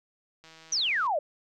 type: click train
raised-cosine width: 0.2 ms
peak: -34 dBFS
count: 102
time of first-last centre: 0.44-1.067 s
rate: 161 Hz
type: exponential sweep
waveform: sine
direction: down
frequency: 6272 to 554.4 Hz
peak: -24 dBFS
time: 0.72-1.19 s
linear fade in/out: 5 ms
effects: none